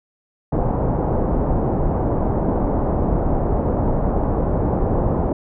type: low-pass noise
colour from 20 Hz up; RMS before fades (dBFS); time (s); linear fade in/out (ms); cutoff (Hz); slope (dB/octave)
pink; -19; 0.52-5.33; 5; 850; 24
effects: none